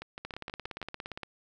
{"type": "two click trains", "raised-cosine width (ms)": 0.3, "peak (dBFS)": [-24, -22], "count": [6, 18], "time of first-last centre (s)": [[0.02, 0.816], [0.25, 1.233]], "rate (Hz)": [6.28, 17.3], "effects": []}